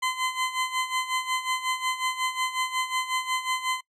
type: tone with tremolo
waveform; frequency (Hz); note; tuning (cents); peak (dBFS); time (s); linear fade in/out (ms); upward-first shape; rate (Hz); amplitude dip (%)
20% pulse; 1027; C6; -33; -18; 0.02-3.81; 10; sine; 5.5; 75
effects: noise-tail reverb RT60 0.1 s tail -22 dB re dry + low-pass 10000 Hz 12 dB/octave